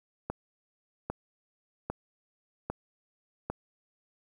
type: click train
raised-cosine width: 1 ms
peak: -18 dBFS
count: 5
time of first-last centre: 0.3-3.5 s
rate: 1.25 Hz
effects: 9-bit